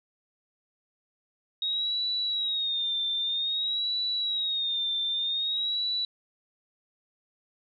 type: tone with vibrato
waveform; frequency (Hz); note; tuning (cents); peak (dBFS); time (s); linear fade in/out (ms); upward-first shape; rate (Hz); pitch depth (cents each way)
sine; 3753; A#7; +11; -26; 1.62-6.05; 2; sine; 0.52; 87
effects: none